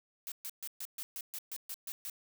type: noise bursts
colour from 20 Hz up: blue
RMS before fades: -41 dBFS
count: 11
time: 0.27-2.098 s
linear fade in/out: 0 ms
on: 48 ms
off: 130 ms
effects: none

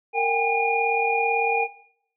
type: tone cluster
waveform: sine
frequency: 460.6 / 771 / 809 / 2432 Hz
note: A#4 / G5 / G#5 / D#7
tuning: -21 / -29 / -46 / -40 cents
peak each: -25 / -29 / -23 / -25 dBFS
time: 0.13-1.68 s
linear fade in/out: 50 ms
effects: noise-tail reverb RT60 0.7 s tail -18 dB re dry

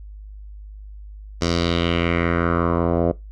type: tone with low-pass filter sweep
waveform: 10% pulse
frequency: 85.3 Hz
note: F2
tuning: 40 cents flat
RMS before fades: -20 dBFS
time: 1.41-3.12 s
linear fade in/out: 10 ms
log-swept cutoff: 5700 to 630 Hz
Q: 2.8
effects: noise-tail reverb RT60 0.2 s tail -21 dB re dry + added 51 Hz sine -35 dBFS peak until 3.31 s

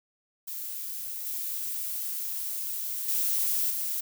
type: noise with level steps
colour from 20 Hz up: violet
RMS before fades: -36 / -33 / -27 / -31 dBFS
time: 0.47-4.01 s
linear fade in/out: 10 ms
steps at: 1.26 / 3.08 / 3.7 s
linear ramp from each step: 5 ms
effects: none

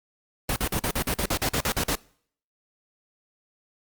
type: noise bursts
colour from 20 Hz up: pink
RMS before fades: -25 dBFS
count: 13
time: 0.49-1.953 s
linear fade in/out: 2 ms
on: 71 ms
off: 45 ms
effects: noise-tail reverb RT60 0.6 s tail -24 dB re dry + Opus 32 kbps

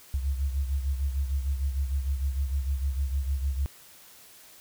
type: beating tone pair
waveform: sine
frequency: 67.5 / 74.1 Hz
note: C#2 / D2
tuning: -45 / +16 cents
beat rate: 6.6 Hz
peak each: -26 / -33 dBFS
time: 0.14-3.66 s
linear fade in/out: 0 ms
effects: white hiss -52 dBFS RMS until 4.6 s

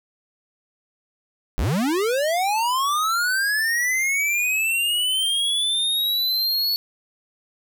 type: linear sweep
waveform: square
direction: up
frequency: 34.81 to 4435 Hz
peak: -20 dBFS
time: 1.58-6.76 s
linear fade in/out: 0 ms
effects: none

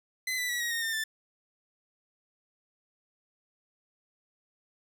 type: tone with pitch steps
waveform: sawtooth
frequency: 2029 / 1982.7 / 1937.4 / 1893.1 / 1849.9 / 1807.6 / 1766.3 Hz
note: B6 / B6 / B6 / A#6 / A#6 / A6 / A6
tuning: +46 / +6 / -34 / +26 / -14 / +46 / +6 cents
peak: -26 dBFS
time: 0.27-1.04 s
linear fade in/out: 5 ms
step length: 110 ms
effects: none

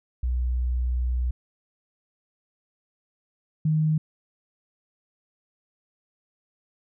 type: tone pair in turn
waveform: sine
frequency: 61.74 / 155.58 Hz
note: B1 / D#3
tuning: 0 / 0 cents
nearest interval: octave + major third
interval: 1600 cents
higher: second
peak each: -22 / -19 dBFS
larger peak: second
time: 0.23-1.31 / 3.65-3.98 s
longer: first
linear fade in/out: 5 ms
effects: none

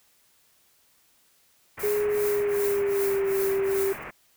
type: low-pass noise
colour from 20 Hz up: white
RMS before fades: -39 dBFS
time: 1.77-4.11 s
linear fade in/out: 10 ms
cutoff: 2400 Hz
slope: 48 dB/octave
type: noise with tremolo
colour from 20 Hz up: violet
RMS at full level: -32 dBFS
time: 1.79-4.04 s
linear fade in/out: 10 ms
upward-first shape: triangle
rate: 2.6 Hz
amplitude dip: 100%
type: tone with pitch glide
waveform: sine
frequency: 416.3 to 390.7 Hz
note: G#4 to G4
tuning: +4 to -6 cents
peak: -22 dBFS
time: 1.83-3.93 s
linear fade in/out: 10 ms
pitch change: -110 cents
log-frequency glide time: 2.17-3.31 s
effects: white hiss -63 dBFS RMS until 4.36 s

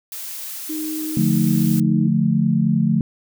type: noise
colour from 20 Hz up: blue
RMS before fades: -31 dBFS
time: 0.12-1.8 s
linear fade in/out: 2 ms
type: tone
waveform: sine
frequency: 311.1 Hz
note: D#4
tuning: in tune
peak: -24 dBFS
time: 0.69-2.08 s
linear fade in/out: 10 ms
type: chord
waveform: sine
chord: D minor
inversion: none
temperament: just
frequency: 146.83 / 176.2 / 220.2 Hz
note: D3 / F3 / A3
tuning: 0 / +16 / +2 cents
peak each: -20 / -19 / -18 dBFS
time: 1.17-3.01 s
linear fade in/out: 2 ms
effects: none

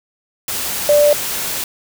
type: tone in noise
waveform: sine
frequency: 587.3 Hz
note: D5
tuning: in tune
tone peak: -8 dBFS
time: 0.89-1.13 s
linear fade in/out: 2 ms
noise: white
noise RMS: -22 dBFS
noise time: 0.48-1.64 s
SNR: +11 dB
effects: none

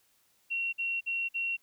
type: tone bursts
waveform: sine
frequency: 2735 Hz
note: F7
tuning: 37 cents flat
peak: -29 dBFS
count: 4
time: 0.5-1.57 s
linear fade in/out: 20 ms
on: 230 ms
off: 50 ms
effects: white hiss -69 dBFS RMS until 1.62 s

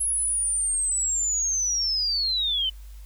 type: linear sweep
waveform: sine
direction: down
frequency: 10670 to 3000 Hz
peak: -22 dBFS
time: 0-2.7 s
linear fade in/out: 10 ms
effects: added 50 Hz sine -39 dBFS peak until 3.05 s + white hiss -57 dBFS RMS until 3.05 s

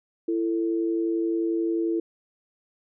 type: tone pair together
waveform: sine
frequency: 334.5 / 445.8 Hz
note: E4 / A4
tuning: +25 / +23 cents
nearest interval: perfect fourth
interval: 498 cents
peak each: -23 / -30 dBFS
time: 0.28-2 s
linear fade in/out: 5 ms
effects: none

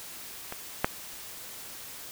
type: clicks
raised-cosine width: 0.5 ms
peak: -21 / -7 dBFS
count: 2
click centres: 0.524 / 0.845 s
effects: white hiss -43 dBFS RMS until 2.11 s

